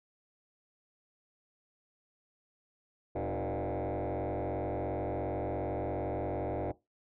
sine tone with frequency modulation, 118.8 Hz, A#2, 33 cents sharp, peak -29 dBFS, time 3.15-6.72 s, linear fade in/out 10 ms, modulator 97.3 Hz, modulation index 6.7, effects noise-tail reverb RT60 0.2 s tail -19 dB re dry + tanh soft clip ceiling -31 dBFS

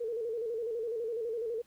sine tone with vibrato, 458.2 Hz, A#4, 30 cents flat, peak -32 dBFS, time 0-1.62 s, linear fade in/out 10 ms, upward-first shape square, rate 12 Hz, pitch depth 67 cents each way, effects pink hiss -67 dBFS RMS until 1.66 s

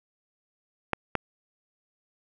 clicks, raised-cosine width 0.5 ms, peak -9 dBFS, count 2, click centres 0.933 / 1.153 s, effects none

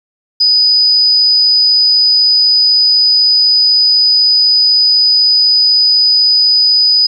sine tone, 4978 Hz, D#8, in tune, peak -6 dBFS, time 0.4-7.07 s, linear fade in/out 10 ms, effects 8-bit

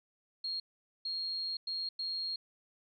sine tone bursts at uneven times, 4257 Hz, C8, 29 cents sharp, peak -34 dBFS, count 4, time 0.44-0.6 / 1.05-1.57 / 1.67-1.89 / 1.99-2.36 s, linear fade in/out 5 ms, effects none

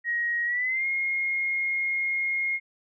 sine tone with pitch glide, 1889 to 2145 Hz, A#6 to C7, +22 to +42 cents, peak -24 dBFS, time 0.04-2.6 s, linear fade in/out 50 ms, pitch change +220 cents, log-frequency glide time 0.45-0.86 s, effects none

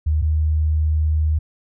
sine tone pair in turn, 76.8 / 77.42 Hz, D#2 / D#2, -22 / -8 cents, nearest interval unison, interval 14 cents, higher second, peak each -15 / -15 dBFS, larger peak neither, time 0.06-0.22 / 0.22-1.39 s, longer second, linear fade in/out 10 ms, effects none

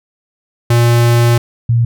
square / sine tone pair in turn, 118.6 / 117.44 Hz, A#2 / A#2, +30 / +13 cents, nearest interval unison, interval 17 cents, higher first, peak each -8 dBFS, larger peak neither, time 0.7-1.38 / 1.69-1.85 s, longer first, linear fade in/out 5 ms, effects none

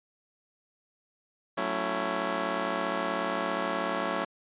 10% pulse chord, F# minor seventh, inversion none, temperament just, 185 / 222 / 277.5 / 333 Hz, F#3 / A3 / C#4 / E4, 0 / +16 / +2 / +18 cents, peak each -27 dBFS, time 1.57-4.25 s, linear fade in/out 10 ms, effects resampled to 8000 Hz

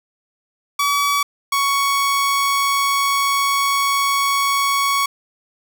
sawtooth tone pair in turn, 1140 / 1114.6 Hz, C#6 / C#6, +48 / +9 cents, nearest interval unison, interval 39 cents, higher first, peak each -12 dBFS, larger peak neither, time 0.79-1.23 / 1.52-5.06 s, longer second, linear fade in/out 5 ms, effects none

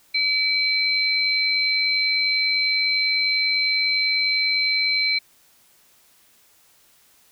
sine tone pair together, 2298 / 4095 Hz, D7 / C8, -38 / -38 cents, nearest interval minor seventh, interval 1000 cents, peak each -21 dBFS, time 0.14-5.19 s, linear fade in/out 10 ms, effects white hiss -57 dBFS RMS until 7.31 s

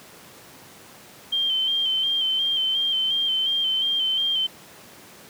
sine tone with vibrato, 3136 Hz, G7, in tune, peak -20 dBFS, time 1.32-4.47 s, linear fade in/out 10 ms, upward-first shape square, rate 2.8 Hz, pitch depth 30 cents each way, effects pink hiss -46 dBFS RMS until 5.29 s + high-pass 150 Hz 12 dB/octave

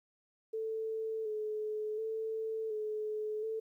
sine tone with vibrato, 435.2 Hz, A4, 19 cents flat, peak -34 dBFS, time 0.53-3.6 s, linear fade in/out 10 ms, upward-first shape square, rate 0.69 Hz, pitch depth 29 cents each way, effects 12-bit

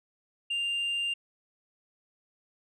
sine tone, 2794 Hz, F7, in tune, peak -25 dBFS, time 0.5-1.14 s, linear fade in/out 10 ms, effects tanh soft clip ceiling -27 dBFS

